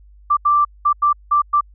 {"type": "tone bursts at uneven times", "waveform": "sine", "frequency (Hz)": 1174.7, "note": "D6", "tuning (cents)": 0, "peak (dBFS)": -11, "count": 6, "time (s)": [[0.3, 0.37], [0.45, 0.65], [0.85, 0.93], [1.02, 1.13], [1.31, 1.42], [1.53, 1.61]], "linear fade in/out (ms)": 10, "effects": ["added 50 Hz sine -43 dBFS peak until 1.74 s"]}